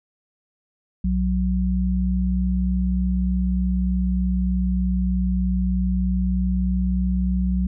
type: tone pair together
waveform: sine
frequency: 61.74 / 185 Hz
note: B1 / F#3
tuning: 0 / 0 cents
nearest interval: octave + perfect fifth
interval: 1900 cents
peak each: -21 dBFS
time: 1.04-7.67 s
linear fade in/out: 5 ms
effects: none